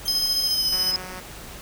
5% pulse tone with pitch glide, 3157 to 3030 Hz, G7 to F#7, +12 to +40 cents, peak -22 dBFS, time 0.05-0.92 s, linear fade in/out 10 ms, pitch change -72 cents, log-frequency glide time 0.46-0.68 s
sine tone with tremolo, 5080 Hz, D#8, 35 cents sharp, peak -19 dBFS, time 0.08-0.96 s, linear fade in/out 0 ms, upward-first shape square, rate 14 Hz, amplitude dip 35%
5% pulse tone, 184.2 Hz, F#3, 7 cents flat, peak -24 dBFS, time 0.72-1.2 s, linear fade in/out 5 ms
effects added 50 Hz sine -46 dBFS peak until 1.61 s + pink hiss -40 dBFS RMS until 1.61 s

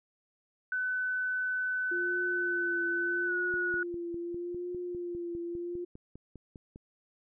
sine tone with pitch glide, 1506 to 1461.4 Hz, F#6 to F#6, +30 to -22 cents, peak -29 dBFS, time 0.72-3.83 s, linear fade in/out 2 ms, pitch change -52 cents, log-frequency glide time 3.25-3.33 s
sine tone with vibrato, 349.2 Hz, F4, in tune, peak -34 dBFS, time 1.91-5.85 s, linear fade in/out 10 ms, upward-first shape triangle, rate 0.79 Hz, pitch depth 41 cents each way
click train, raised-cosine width 3 ms, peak -34 dBFS, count 17, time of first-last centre 3.54-6.759 s, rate 4.97 Hz
effects none

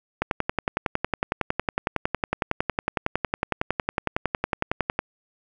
click train, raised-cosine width 0.5 ms, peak -7 dBFS, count 53, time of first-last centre 0.22-4.991 s, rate 10.9 Hz, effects none

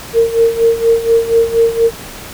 sine tone with tremolo, 459.5 Hz, A#4, 25 cents flat, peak -5 dBFS, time 0.13-1.91 s, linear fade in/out 50 ms, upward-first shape sine, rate 4.2 Hz, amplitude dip 80%, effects pink hiss -30 dBFS RMS until 2.33 s

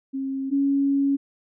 sine tone pair in turn, 269.3 / 277.8 Hz, C#4 / C#4, -50 / +4 cents, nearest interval minor second, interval 54 cents, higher second, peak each -25 / -18 dBFS, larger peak second, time 0.13-0.51 / 0.51-1.17 s, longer second, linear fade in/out 20 ms, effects none

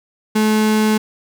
35% pulse tone, 215.6 Hz, A3, 35 cents flat, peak -11 dBFS, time 0.35-0.98 s, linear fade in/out 10 ms, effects none

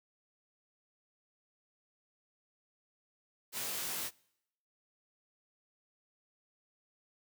white noise with comb filter, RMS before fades -38 dBFS, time 3.52-4.11 s, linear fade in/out 50 ms, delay 20 ms, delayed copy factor -1, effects noise-tail reverb RT60 0.8 s tail -25 dB re dry + high-pass 100 Hz 12 dB/octave

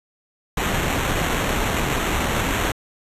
pink noise with sample-and-hold, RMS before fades -22 dBFS, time 0.57-2.72 s, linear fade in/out 5 ms, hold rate 4900 Hz, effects resampled to 32000 Hz

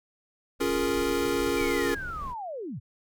brown noise, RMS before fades -40 dBFS, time 0.59-2.35 s, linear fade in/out 50 ms
square chord, Bb minor seventh, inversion first, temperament equal, 277.2 / 349.2 / 415.3 / 466.2 Hz, Db4 / F4 / Ab4 / Bb4, 0 / 0 / 0 / 0 cents, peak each -31 dBFS, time 0.6-1.95 s, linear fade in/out 10 ms
sine linear sweep, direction down, 2392 to 83.8 Hz, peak -33 dBFS, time 1.56-2.8 s, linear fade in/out 20 ms
effects none

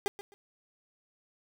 30% pulse tone with echo, 403.1 Hz, G4, 48 cents sharp, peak -25 dBFS, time 0.06-0.08 s, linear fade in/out 0 ms, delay 130 ms, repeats 2, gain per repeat -13 dB, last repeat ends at 0.34 s, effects none

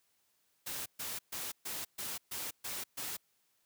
white noise bursts, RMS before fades -40 dBFS, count 8, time 0.66-3.17 s, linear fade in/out 10 ms, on 200 ms, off 130 ms, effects white hiss -75 dBFS RMS until 3.65 s + high-pass 60 Hz 12 dB/octave

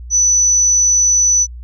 sine tone, 5970 Hz, F#8, 15 cents sharp, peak -9 dBFS, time 0.1-1.47 s, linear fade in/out 50 ms, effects added 60 Hz sine -28 dBFS peak until 1.63 s

